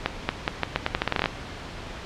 accelerating click train, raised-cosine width 0.3 ms, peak -5 dBFS, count 15, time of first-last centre 0.06-1.258 s, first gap 230 ms, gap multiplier 0.82, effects pink hiss -37 dBFS RMS until 2.05 s + low-pass 4000 Hz 12 dB/octave

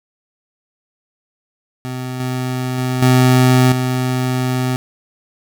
25% pulse tone with level steps, 127.6 Hz, C3, 43 cents flat, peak -19 / -15 / -13 / -5 / -12 dBFS, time 1.85-4.76 s, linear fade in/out 0 ms, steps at 2.2 / 2.78 / 3.02 / 3.72 s, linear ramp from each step 2 ms, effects none

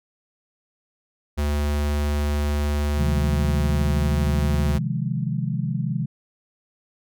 square tone, 73.42 Hz, D2, in tune, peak -21 dBFS, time 1.37-4.79 s, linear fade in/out 20 ms
sine chord, F minor seventh, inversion second, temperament equal, 130.81 / 155.56 / 174.61 / 207.7 Hz, C3 / Eb3 / F3 / Ab3, 0 / 0 / 0 / 0 cents, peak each -26 / -27 / -29 / -30 dBFS, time 2.97-6.06 s, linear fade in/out 10 ms
effects none

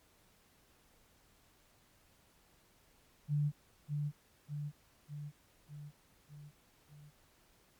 sine tone with echo, 146.83 Hz, D3, in tune, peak -29 dBFS, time 3.28-3.52 s, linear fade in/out 50 ms, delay 600 ms, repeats 6, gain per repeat -4 dB, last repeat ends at 7.12 s, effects pink hiss -68 dBFS RMS until 7.79 s + MP3 96 kbps

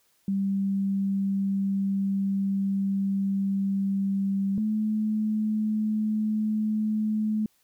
sine tone pair in turn, 196 / 214.9 Hz, G3 / A3, 0 / -41 cents, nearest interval major second, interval 159 cents, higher second, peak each -23 dBFS, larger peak neither, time 0.28-4.58 / 4.58-7.46 s, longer first, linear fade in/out 2 ms, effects white hiss -67 dBFS RMS until 7.63 s

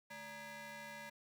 20% pulse ring-modulated tone, 361 Hz, F#4, 43 cents flat, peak -40 dBFS, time 0.1-1.1 s, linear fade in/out 10 ms, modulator 1300 Hz, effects none

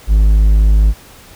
triangle tone, 52.3 Hz, G#1, 13 cents sharp, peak -4 dBFS, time 0.07-0.94 s, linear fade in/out 50 ms, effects pink hiss -40 dBFS RMS until 1.35 s

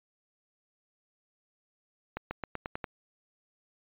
accelerating click train, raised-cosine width 0.5 ms, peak -19 dBFS, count 7, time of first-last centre 2.17-2.842 s, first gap 140 ms, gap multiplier 0.91, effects resampled to 8000 Hz

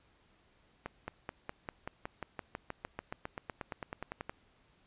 accelerating click train, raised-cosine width 0.5 ms, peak -23 dBFS, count 25, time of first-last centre 0.86-4.295 s, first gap 220 ms, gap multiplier 0.96, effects pink hiss -68 dBFS RMS until 4.86 s + resampled to 8000 Hz

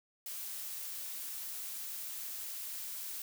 blue noise, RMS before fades -42 dBFS, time 0.26-3.22 s, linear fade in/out 2 ms, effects none

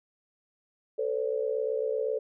sine tone cluster, 443.2 / 511 / 569 Hz, A4 / C5 / C#5, +13 / -41 / +45 cents, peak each -29 / -32 / -34 dBFS, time 0.98-2.19 s, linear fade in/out 10 ms, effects none

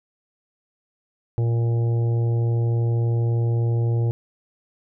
harmonic tone, 116.54 Hz, A#2, in tune, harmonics 1 / 3 / 4 / 5 / 6 / 7, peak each -18 / -32 / -34 / -43 / -46 / -43 dBFS, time 1.38-4.11 s, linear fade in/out 0 ms, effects none

